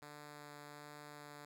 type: tone with vibrato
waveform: 5% pulse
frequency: 147.2 Hz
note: D3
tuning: 4 cents sharp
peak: -40 dBFS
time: 0.02-1.45 s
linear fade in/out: 2 ms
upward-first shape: sine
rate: 1.3 Hz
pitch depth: 8 cents each way
effects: none